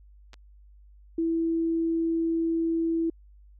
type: clicks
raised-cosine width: 0.2 ms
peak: -30 dBFS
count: 2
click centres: 0.333 / 0.341 s
type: tone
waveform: sine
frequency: 329.6 Hz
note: E4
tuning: in tune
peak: -23 dBFS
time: 1.18-3.1 s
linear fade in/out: 5 ms
effects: added 50 Hz sine -50 dBFS peak until 3.59 s